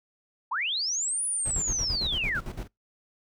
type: linear two-way sweep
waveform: sine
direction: up then down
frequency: 830.6 to 9956 to 1286 Hz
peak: -26 dBFS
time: 0.51-2.4 s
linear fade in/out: 10 ms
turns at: 1.25 s
type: noise with tremolo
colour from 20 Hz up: brown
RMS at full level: -33 dBFS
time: 1.45-2.68 s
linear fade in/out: 10 ms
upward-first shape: square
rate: 8.9 Hz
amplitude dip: 70%
effects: noise-tail reverb RT60 0.2 s tail -26 dB re dry